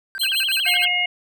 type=tone bursts; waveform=triangle; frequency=1568 Hz; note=G6; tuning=in tune; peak=-25 dBFS; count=9; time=0.15-0.853 s; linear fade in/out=0 ms; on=31 ms; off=53 ms
type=tone with tremolo; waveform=sawtooth; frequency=4146 Hz; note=C8; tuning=17 cents flat; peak=-19 dBFS; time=0.19-0.85 s; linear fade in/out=10 ms; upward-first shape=sine; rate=6.3 Hz; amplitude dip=85%
type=tone with vibrato; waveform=sine; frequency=2874 Hz; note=F7; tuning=49 cents sharp; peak=-19 dBFS; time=0.21-0.88 s; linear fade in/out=5 ms; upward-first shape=sine; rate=13 Hz; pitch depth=230 cents each way
type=harmonic tone; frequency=715 Hz; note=F5; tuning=41 cents sharp; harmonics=1 / 3 / 4; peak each=-29 / -20 / -22 dBFS; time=0.66-1.06 s; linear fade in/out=5 ms
effects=none